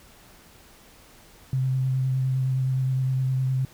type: tone with vibrato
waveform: sine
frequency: 130.81 Hz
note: C3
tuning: in tune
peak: -21 dBFS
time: 1.53-3.65 s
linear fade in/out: 2 ms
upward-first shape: sine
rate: 9.7 Hz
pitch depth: 16 cents each way
effects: pink hiss -52 dBFS RMS until 3.73 s